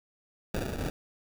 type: noise with sample-and-hold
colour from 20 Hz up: pink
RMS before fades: -33 dBFS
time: 0.54-0.9 s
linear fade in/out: 0 ms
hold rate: 1050 Hz
effects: none